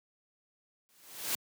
white noise with exponential growth, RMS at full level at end -30 dBFS, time 0.89-1.35 s, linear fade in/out 0 ms, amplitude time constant 100 ms, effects high-pass 150 Hz 12 dB/octave

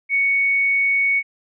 sine tone, 2225 Hz, C#7, 6 cents sharp, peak -15 dBFS, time 0.09-1.23 s, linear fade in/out 50 ms, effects none

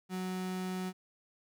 35% pulse tone, 185 Hz, F#3, in tune, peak -33 dBFS, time 0.09-0.93 s, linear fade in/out 50 ms, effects none

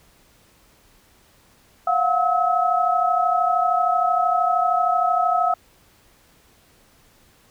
sine tone cluster, 700 / 733 / 1289 Hz, F5 / F#5 / E6, +4 / -16 / -39 cents, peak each -21 dBFS, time 1.87-5.54 s, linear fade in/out 5 ms, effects pink hiss -56 dBFS RMS until 7.5 s

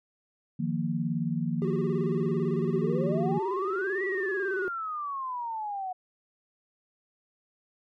sine chord, Eb suspended second, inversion none, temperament equal, 155.56 / 174.61 / 233.1 Hz, Eb3 / F3 / Bb3, 0 / 0 / 0 cents, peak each -31 dBFS, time 0.59-3.39 s, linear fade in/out 10 ms
triangle tone with vibrato, 383.3 Hz, G4, 39 cents flat, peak -27 dBFS, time 1.62-4.68 s, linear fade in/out 0 ms, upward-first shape square, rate 18 Hz, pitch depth 71 cents each way
sine exponential two-way sweep, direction up then down, 349.2 to 1975.5 to 730 Hz, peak -31 dBFS, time 2.69-5.93 s, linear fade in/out 10 ms, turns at 4.04 s
effects none

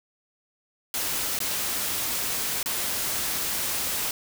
white noise with dropouts, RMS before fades -28 dBFS, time 0.94-4.11 s, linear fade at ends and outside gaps 1 ms, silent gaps 1.39-1.403 / 2.629-2.659 s, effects none

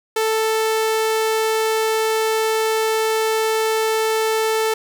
sawtooth tone, 441 Hz, A4, 4 cents sharp, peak -13 dBFS, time 0.16-4.74 s, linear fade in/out 5 ms, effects none

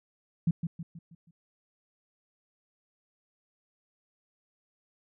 sine tone with echo, 166.9 Hz, E3, 22 cents sharp, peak -21 dBFS, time 0.47-0.51 s, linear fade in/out 5 ms, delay 160 ms, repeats 5, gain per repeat -7 dB, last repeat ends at 1.31 s, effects none

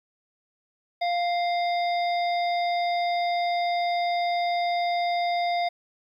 harmonic tone with a mistuned harmonic, 698.5 Hz, F5, in tune, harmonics 1 / 3 / 5 / 7, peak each -23 / -33 / -37 / -40 dBFS, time 1.01-5.69 s, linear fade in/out 10 ms, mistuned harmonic 5, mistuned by +83 cents, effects 10-bit

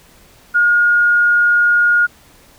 sine tone, 1430 Hz, F6, 41 cents sharp, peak -9 dBFS, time 0.54-2.07 s, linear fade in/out 20 ms, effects pink hiss -47 dBFS RMS until 2.58 s

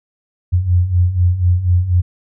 sine beating tone pair, 86.5 / 90.6 Hz, F2 / F#2, -16 / -36 cents, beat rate 4.1 Hz, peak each -17 / -12 dBFS, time 0.52-2.02 s, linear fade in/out 20 ms, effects none

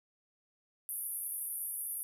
white band-pass noise, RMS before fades -39 dBFS, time 0.89-2.03 s, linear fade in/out 0 ms, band 9700 to 13000 Hz, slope 96 dB/octave, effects none

